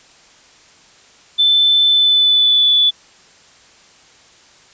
sine tone with pitch glide, 3525 to 3462 Hz, A7 to A7, +2 to -29 cents, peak -9 dBFS, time 1.38-2.91 s, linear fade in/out 20 ms, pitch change -31 cents, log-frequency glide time 1.86-2.72 s, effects white hiss -47 dBFS RMS until 4.73 s + resampled to 16000 Hz

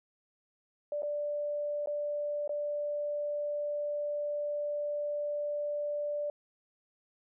sine tone with dropouts, 587.3 Hz, D5, in tune, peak -31 dBFS, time 0.92-6.3 s, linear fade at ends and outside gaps 2 ms, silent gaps 1.022-1.031 / 1.86-1.872 / 2.477-2.493 s, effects none

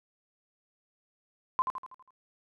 sine tone with echo, 1036 Hz, C6, 17 cents flat, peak -22 dBFS, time 1.59-1.62 s, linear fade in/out 0 ms, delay 81 ms, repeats 6, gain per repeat -6 dB, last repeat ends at 2.106 s, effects none

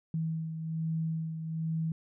sine beating tone pair, 161.1 / 162.3 Hz, E3 / E3, -39 / -27 cents, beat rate 1.2 Hz, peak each -31 / -40 dBFS, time 0.14-1.92 s, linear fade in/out 2 ms, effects none

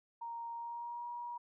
sine tone with pitch glide, 932.3 to 956.3 Hz, A#5 to A#5, 0 to +44 cents, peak -40 dBFS, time 0.21-1.38 s, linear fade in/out 10 ms, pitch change +44 cents, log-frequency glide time 0.53-1.08 s, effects none

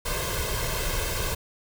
pink noise with comb filter, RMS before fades -28 dBFS, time 0.05-1.35 s, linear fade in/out 10 ms, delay 1.9 ms, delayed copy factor +0.8, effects none

